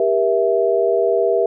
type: chord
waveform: sine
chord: E diminished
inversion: first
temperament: just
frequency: 395.6 / 474.7 / 659.3 Hz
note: G4 / Bb4 / E5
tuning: +16 / +31 / 0 cents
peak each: -18 dBFS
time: 0-1.46 s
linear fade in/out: 2 ms
effects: none